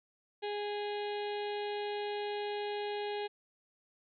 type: harmonic tone with a mistuned harmonic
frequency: 413.1 Hz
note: G#4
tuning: 9 cents flat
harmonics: 1 / 2 / 4 / 5 / 6 / 7 / 8 / 9 / 10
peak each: -36 / -40 / -49 / -52 / -50 / -51 / -50 / -53 / -54 dBFS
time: 0.42-3.28 s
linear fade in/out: 20 ms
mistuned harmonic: 9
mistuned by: +20 cents
effects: none